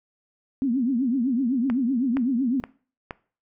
sine tone with vibrato, 251.9 Hz, B3, 34 cents sharp, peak -20 dBFS, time 0.62-2.6 s, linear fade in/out 0 ms, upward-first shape triangle, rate 7.9 Hz, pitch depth 220 cents each way
click train, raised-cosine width 0.5 ms, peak -16 dBFS, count 4, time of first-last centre 1.7-3.108 s, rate 2.13 Hz
effects noise-tail reverb RT60 0.4 s tail -20 dB re dry

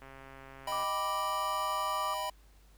click train, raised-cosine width 0.5 ms, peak -35 dBFS, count 111, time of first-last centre 0.02-0.835 s, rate 135 Hz
square chord, Eb augmented, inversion none, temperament equal, 622.3 / 784 / 987.8 Hz, Eb5 / G5 / B5, 0 / 0 / 0 cents, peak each -40 / -41 / -36 dBFS, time 0.67-2.3 s, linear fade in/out 5 ms
sine tone, 1174.7 Hz, D6, in tune, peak -33 dBFS, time 0.72-2.14 s, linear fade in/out 5 ms
effects added 50 Hz sine -57 dBFS peak until 2.77 s + pink hiss -66 dBFS RMS until 2.77 s

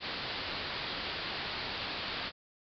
white low-pass noise, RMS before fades -38 dBFS, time 0-2.32 s, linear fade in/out 50 ms, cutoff 4800 Hz, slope 96 dB/octave, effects none

